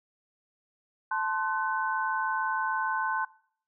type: chord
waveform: sine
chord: F# diminished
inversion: first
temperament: equal with one note detuned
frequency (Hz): 880 / 1046.5 / 1509.3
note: A5 / C6 / F#6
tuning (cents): 0 / 0 / +34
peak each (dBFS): -31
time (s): 1.11-3.25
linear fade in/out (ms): 5
effects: noise-tail reverb RT60 0.6 s tail -22 dB re dry